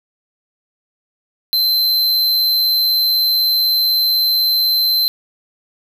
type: tone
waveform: square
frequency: 4092 Hz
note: C8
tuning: 39 cents flat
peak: -13 dBFS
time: 1.53-5.08 s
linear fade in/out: 0 ms
effects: none